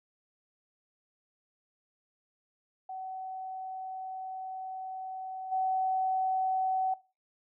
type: tone with level steps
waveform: sine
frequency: 755 Hz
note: F#5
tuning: 35 cents sharp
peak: -37 / -27 dBFS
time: 2.89-6.94 s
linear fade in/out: 5 ms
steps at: 5.51 s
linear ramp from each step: 20 ms
effects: noise-tail reverb RT60 0.3 s tail -19 dB re dry